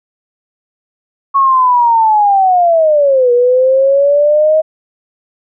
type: linear two-way sweep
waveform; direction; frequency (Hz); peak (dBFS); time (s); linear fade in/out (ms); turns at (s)
sine; down then up; 1109 to 480 to 633; -6; 1.34-4.62; 20; 3.32
effects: none